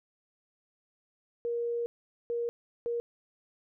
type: tone bursts at uneven times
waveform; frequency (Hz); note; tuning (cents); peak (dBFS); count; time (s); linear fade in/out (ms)
sine; 471.8; A#4; +21; -29; 3; 1.45-1.86 / 2.3-2.49 / 2.86-3; 0
effects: none